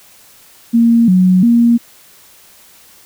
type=tone with pitch steps; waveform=sine; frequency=232.4 / 184 / 235.3 Hz; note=A#3 / F#3 / A#3; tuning=-5 / -9 / +16 cents; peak=-6 dBFS; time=0.73-1.78 s; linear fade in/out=20 ms; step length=350 ms; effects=white hiss -44 dBFS RMS until 3.05 s